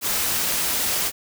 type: noise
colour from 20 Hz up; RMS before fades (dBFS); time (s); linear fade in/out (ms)
white; -23; 0.01-1.12; 50
effects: none